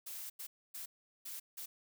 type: noise bursts at uneven times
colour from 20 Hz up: blue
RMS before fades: -45 dBFS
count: 5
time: 0.06-0.3 / 0.39-0.47 / 0.74-0.86 / 1.25-1.4 / 1.57-1.66 s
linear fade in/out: 10 ms
effects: none